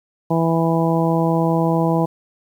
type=harmonic tone; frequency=164.81 Hz; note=E3; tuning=in tune; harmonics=1 / 2 / 3 / 4 / 5 / 6; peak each=-18 / -21 / -23 / -24 / -25 / -26 dBFS; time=0.3-2.06 s; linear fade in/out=10 ms; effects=8-bit